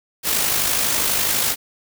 white noise with amplitude modulation, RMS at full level -18 dBFS, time 0.23-1.56 s, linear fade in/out 50 ms, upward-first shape sine, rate 52.1 Hz, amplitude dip 40%, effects none

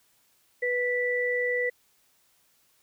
sine tone pair together, 492.1 / 1968.4 Hz, B4 / B6, -6 / -6 cents, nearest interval 2 octaves, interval 2400 cents, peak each -27 dBFS, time 0.62-1.7 s, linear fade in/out 10 ms, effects white hiss -66 dBFS RMS until 2.82 s

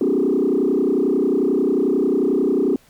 sine tone with frequency modulation, 329.6 Hz, E4, in tune, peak -14 dBFS, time 0.01-2.76 s, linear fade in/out 2 ms, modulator 31.2 Hz, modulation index 2.9, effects tanh soft clip ceiling -11 dBFS + pink hiss -54 dBFS RMS until 2.89 s

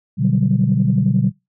sine chord, G major seventh, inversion first, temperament equal, 123.47 / 146.83 / 185 / 196 Hz, B2 / D3 / F#3 / G3, 0 / 0 / 0 / 0 cents, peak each -18 dBFS, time 0.17-1.32 s, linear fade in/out 50 ms, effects noise-tail reverb RT60 0.2 s tail -22 dB re dry + tanh soft clip ceiling -4 dBFS

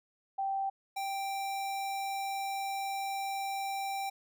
sine / square tone pair in turn, 781 / 784.5 Hz, G5 / G5, -7 / +1 cents, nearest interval unison, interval 8 cents, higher second, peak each -30 / -34 dBFS, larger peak first, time 0.38-0.7 / 0.96-4.1 s, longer second, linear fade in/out 10 ms, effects none

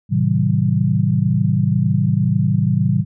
sine chord, A diminished seventh, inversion none, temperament just, 110 / 132 / 158.4 / 190.08 Hz, A2 / C3 / Eb3 / Gb3, 0 / +16 / +31 / +47 cents, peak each -19 dBFS, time 0.09-3.05 s, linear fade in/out 50 ms, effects none

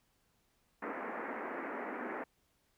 pink band-pass noise, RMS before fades -41 dBFS, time 0.82-2.24 s, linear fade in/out 5 ms, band 230 to 2100 Hz, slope 48 dB/octave, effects pink hiss -75 dBFS RMS until 2.77 s

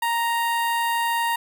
sawtooth tone with notch filter, 932.3 Hz, A#5, in tune, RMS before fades -23 dBFS, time 0.02-1.36 s, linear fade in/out 5 ms, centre 5800 Hz, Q 1.1, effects none

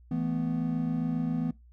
triangle chord, E suspended fourth, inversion none, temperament just, 164.81 / 219.8 / 247.2 Hz, E3 / A3 / B3, 0 / -2 / +2 cents, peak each -29 / -33 / -28 dBFS, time 0.11-1.51 s, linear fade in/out 5 ms, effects noise-tail reverb RT60 0.2 s tail -22 dB re dry + added 60 Hz sine -52 dBFS peak until 1.72 s

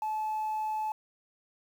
sine tone, 864 Hz, A5, 32 cents flat, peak -28 dBFS, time 0.02-0.92 s, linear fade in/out 2 ms, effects tanh soft clip ceiling -26 dBFS + 9-bit

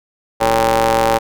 sawtooth ring-modulated tone, 116.54 Hz, A#2, in tune, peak -5 dBFS, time 0.4-1.19 s, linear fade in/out 20 ms, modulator 676 Hz, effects none

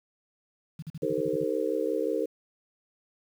sine tone bursts, 158 Hz, D#3, 27 cents sharp, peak -34 dBFS, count 9, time 0.79-1.44 s, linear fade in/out 5 ms, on 34 ms, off 43 ms
sine chord, C minor seventh, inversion first, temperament equal with one note detuned, 311.1 / 392 / 457.6 / 523.3 Hz, Eb4 / G4 / Bb4 / C5, 0 / 0 / -32 / 0 cents, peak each -32 / -33 / -29 / -32 dBFS, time 1.02-2.26 s, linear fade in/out 10 ms
effects 9-bit

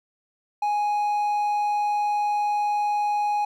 triangle tone, 830.6 Hz, G#5, in tune, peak -19 dBFS, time 0.62-3.45 s, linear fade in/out 5 ms, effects none

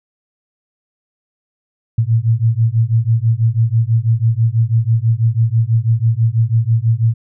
sine beating tone pair, 111 / 117.1 Hz, A2 / A#2, +16 / +8 cents, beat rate 6.1 Hz, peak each -14 dBFS, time 1.98-7.14 s, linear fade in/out 5 ms, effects none

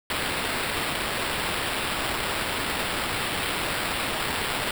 blue noise with sample-and-hold, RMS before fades -28 dBFS, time 0.1-4.71 s, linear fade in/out 2 ms, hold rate 6300 Hz, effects none

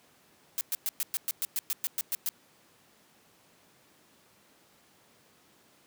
blue noise bursts, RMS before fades -30 dBFS, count 13, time 0.58-2.29 s, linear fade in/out 0 ms, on 30 ms, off 110 ms, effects pink hiss -62 dBFS RMS until 5.86 s + high-pass 150 Hz 12 dB/octave

